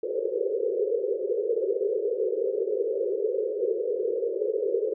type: band-pass noise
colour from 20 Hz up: pink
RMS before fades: -27 dBFS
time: 0.03-4.94 s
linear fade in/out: 5 ms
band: 380 to 520 Hz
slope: 96 dB/octave
effects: none